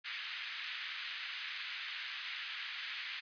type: band-pass noise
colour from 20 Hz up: pink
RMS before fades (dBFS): -43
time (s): 0.04-3.21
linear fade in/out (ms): 20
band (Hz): 1700 to 3900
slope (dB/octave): 24
effects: resampled to 11025 Hz